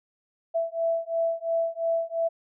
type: beating tone pair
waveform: sine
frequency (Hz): 662 / 664.9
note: E5 / E5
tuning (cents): +7 / +15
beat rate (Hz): 2.9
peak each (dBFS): -27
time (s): 0.54-2.29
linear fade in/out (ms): 20
effects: none